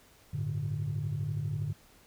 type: chord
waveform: sine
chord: G suspended second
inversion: none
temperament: equal with one note detuned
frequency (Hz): 98 / 110.38 / 146.83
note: G2 / A2 / D3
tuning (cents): 0 / +6 / 0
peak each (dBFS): -36 / -34 / -32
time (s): 0.33-1.73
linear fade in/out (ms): 10
effects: tanh soft clip ceiling -25 dBFS + pink hiss -60 dBFS RMS until 2.06 s